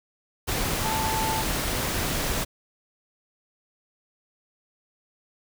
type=tone in noise; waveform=sine; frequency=882 Hz; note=A5; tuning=4 cents sharp; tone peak=-27 dBFS; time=0.84-1.43 s; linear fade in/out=20 ms; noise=pink; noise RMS=-27 dBFS; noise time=0.47-2.45 s; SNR=-3 dB; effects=none

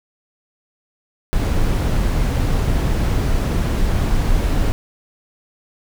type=noise; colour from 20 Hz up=brown; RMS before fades=-17 dBFS; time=1.33-4.72 s; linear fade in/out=0 ms; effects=none

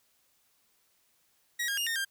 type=tone with pitch steps; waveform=sawtooth; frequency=1904 / 1623 / 2834 / 1833 / 1595 Hz; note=A#6 / G#6 / F7 / A#6 / G6; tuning=+36 / -40 / +25 / -30 / +30 cents; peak=-26 dBFS; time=1.59-2.05 s; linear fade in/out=10 ms; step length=92 ms; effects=white hiss -70 dBFS RMS until 2.1 s

